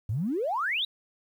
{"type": "exponential sweep", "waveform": "triangle", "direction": "up", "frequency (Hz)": [94.4, 3951], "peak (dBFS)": -22, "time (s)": [0.09, 0.85], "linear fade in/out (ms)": 5, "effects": ["tanh soft clip ceiling -24 dBFS", "10-bit"]}